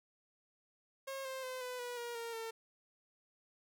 sawtooth tone with pitch steps, 540 / 526.4 / 513.2 / 500.4 / 487.8 / 475.6 / 463.6 / 452 Hz, C#5 / C5 / C5 / B4 / B4 / A#4 / A#4 / A4, -45 / +10 / -34 / +23 / -21 / +35 / -10 / +47 cents, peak -37 dBFS, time 1.07-2.51 s, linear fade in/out 10 ms, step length 180 ms, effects none

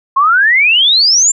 sine exponential sweep, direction up, 1053 to 7420 Hz, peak -6 dBFS, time 0.16-1.32 s, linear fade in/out 10 ms, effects none

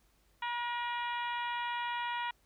harmonic tone with a mistuned harmonic, 480 Hz, B4, 49 cents flat, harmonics 2 / 3 / 4 / 5 / 6 / 7 / 8, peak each -35 / -43 / -41 / -45 / -46 / -48 / -56 dBFS, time 0.42-2.31 s, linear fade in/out 5 ms, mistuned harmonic 4, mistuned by -23 cents, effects added 50 Hz sine -70 dBFS peak until 2.45 s + pink hiss -71 dBFS RMS until 2.45 s

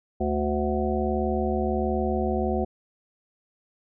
harmonic tone with a mistuned harmonic, 73.42 Hz, D2, in tune, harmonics 1 / 3 / 5 / 7 / 9 / 10, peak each -29 / -28 / -28 / -32 / -33 / -31 dBFS, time 0.2-2.65 s, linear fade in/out 10 ms, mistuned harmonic 10, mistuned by +19 cents, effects none

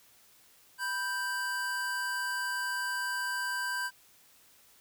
square tone pair together, 987.8 / 1568 Hz, B5 / G6, 0 / 0 cents, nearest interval minor sixth, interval 800 cents, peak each -38 / -33 dBFS, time 0.78-3.91 s, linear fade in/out 50 ms, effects white hiss -61 dBFS RMS until 4.8 s

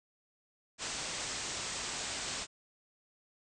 white low-pass noise, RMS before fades -39 dBFS, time 0.78-2.47 s, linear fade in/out 50 ms, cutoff 8400 Hz, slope 96 dB/octave, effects none

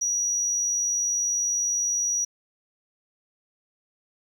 triangle tone, 5800 Hz, F#8, 35 cents flat, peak -20 dBFS, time 0.01-2.25 s, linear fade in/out 10 ms, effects tanh soft clip ceiling -19 dBFS

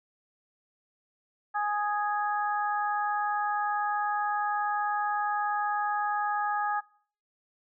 harmonic tone, 415.3 Hz, G#4, in tune, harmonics 2 / 3 / 4, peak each -28 / -32 / -34 dBFS, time 1.54-6.81 s, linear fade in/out 20 ms, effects noise-tail reverb RT60 0.5 s tail -23 dB re dry

